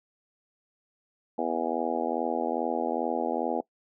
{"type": "harmonic tone", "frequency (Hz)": 82.41, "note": "E2", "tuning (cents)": 0, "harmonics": [3, 4, 5, 6, 7, 8, 9, 10], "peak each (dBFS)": [-34, -34, -36, -33, -37, -34, -34, -34], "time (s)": [1.38, 3.61], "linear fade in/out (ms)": 5, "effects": ["noise-tail reverb RT60 0.1 s tail -22 dB re dry"]}